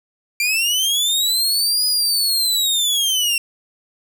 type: linear two-way sweep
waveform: sawtooth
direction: up then down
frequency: 2349 to 4978 to 2715 Hz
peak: -13 dBFS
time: 0.4-3.38 s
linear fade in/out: 2 ms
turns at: 1.86 s
effects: none